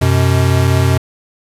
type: tone pair together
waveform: square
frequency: 91.18 / 126.6 Hz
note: F#2 / B2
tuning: -25 / +43 cents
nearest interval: tritone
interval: 568 cents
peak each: -13 dBFS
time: 0.01-0.98 s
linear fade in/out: 10 ms
effects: resampled to 32000 Hz + 7-bit